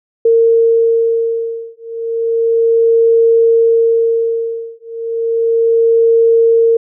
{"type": "beating tone pair", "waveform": "sine", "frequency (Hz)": [458.1, 458.43], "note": ["A#4", "A#4"], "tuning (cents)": [-30, -29], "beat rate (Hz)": 0.33, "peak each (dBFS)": -12, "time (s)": [0.25, 6.77], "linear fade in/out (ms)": 5, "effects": []}